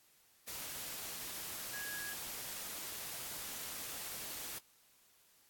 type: tone in noise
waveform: sine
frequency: 1661.2 Hz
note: G#6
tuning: in tune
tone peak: -43 dBFS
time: 1.73-2.14 s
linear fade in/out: 10 ms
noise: white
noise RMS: -44 dBFS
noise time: 0.47-4.59 s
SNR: -2 dB
effects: white hiss -68 dBFS RMS until 5.49 s + AAC 64 kbps